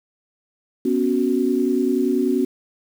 sine chord, B suspended second, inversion none, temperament equal, 246.9 / 277.2 / 370 Hz, B3 / C#4 / F#4, 0 / 0 / 0 cents, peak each -21 dBFS, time 0.85-2.45 s, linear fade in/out 5 ms, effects 7-bit

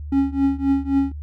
triangle tone with tremolo, 274.7 Hz, C#4, 16 cents flat, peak -11 dBFS, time 0.12-1.12 s, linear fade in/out 5 ms, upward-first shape triangle, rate 3.8 Hz, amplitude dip 95%, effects added 74 Hz sine -29 dBFS peak until 1.22 s

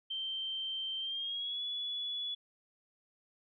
sine tone with pitch glide, 3129 to 3412 Hz, G7 to G#7, -4 to +46 cents, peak -35 dBFS, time 0.1-2.35 s, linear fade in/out 10 ms, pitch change +150 cents, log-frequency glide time 0.99-1.63 s, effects none

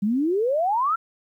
sine exponential sweep, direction up, 193.6 to 1380 Hz, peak -19 dBFS, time 0.02-0.96 s, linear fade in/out 10 ms, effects 10-bit

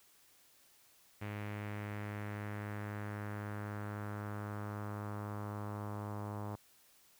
sawtooth tone with low-pass filter sweep, 103.83 Hz, G#2, in tune, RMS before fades -42 dBFS, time 1.21-6.56 s, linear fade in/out 10 ms, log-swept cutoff 2300 to 1000 Hz, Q 2.3, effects white hiss -66 dBFS RMS until 7.19 s

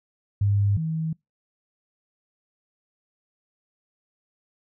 sine tone pair in turn, 101.1 / 160.11 Hz, G#2 / D#3, -46 / +50 cents, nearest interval minor sixth, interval 796 cents, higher second, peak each -18 / -24 dBFS, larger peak first, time 0.41-0.77 / 0.77-1.13 s, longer neither, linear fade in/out 5 ms, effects noise-tail reverb RT60 0.2 s tail -26 dB re dry

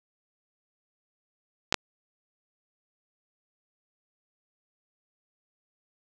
clicks, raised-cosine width 0.2 ms, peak -4 dBFS, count 2, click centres 1.725 / 1.743 s, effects none

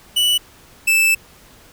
45% pulse tone pair in turn, 2960 / 2637 Hz, F#7 / E7, 0 / 0 cents, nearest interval major second, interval 200 cents, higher first, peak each -13 / -12 dBFS, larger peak second, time 0.16-0.38 / 0.87-1.15 s, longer second, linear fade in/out 10 ms, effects pink hiss -47 dBFS RMS until 1.72 s

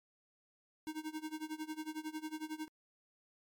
square tone with tremolo, 311.1 Hz, D#4, in tune, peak -38 dBFS, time 0.87-2.68 s, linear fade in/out 0 ms, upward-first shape sine, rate 11 Hz, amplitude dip 90%, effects MP3 96 kbps

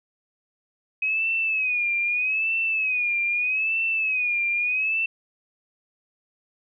sine tone with vibrato, 2527 Hz, D#7, 26 cents sharp, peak -21 dBFS, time 1.02-5.06 s, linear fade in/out 5 ms, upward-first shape sine, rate 0.8 Hz, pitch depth 100 cents each way, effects none

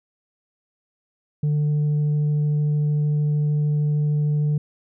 sine tone, 148.9 Hz, D3, 24 cents sharp, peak -15 dBFS, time 1.43-4.58 s, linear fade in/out 5 ms, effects tanh soft clip ceiling -17 dBFS

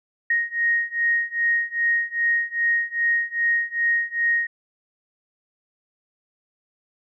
sine beating tone pair, 1868 / 1870.5 Hz, A#6 / A#6, +3 / +5 cents, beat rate 2.5 Hz, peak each -23 / -22 dBFS, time 0.3-4.47 s, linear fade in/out 5 ms, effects none

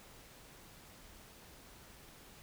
silence, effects pink hiss -57 dBFS RMS until 2.42 s

